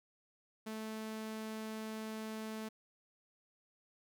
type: tone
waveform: sawtooth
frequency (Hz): 218.8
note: A3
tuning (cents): -9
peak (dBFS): -37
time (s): 0.66-2.69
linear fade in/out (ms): 10
effects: none